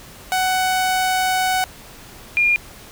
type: tone pair in turn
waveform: sawtooth / sine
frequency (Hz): 746 / 2414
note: F#5 / D7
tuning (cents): +14 / +47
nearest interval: octave + minor sixth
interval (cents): 2033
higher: second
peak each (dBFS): -13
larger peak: neither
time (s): 0.32-1.64 / 2.37-2.56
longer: first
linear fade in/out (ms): 0
effects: pink hiss -41 dBFS RMS until 2.91 s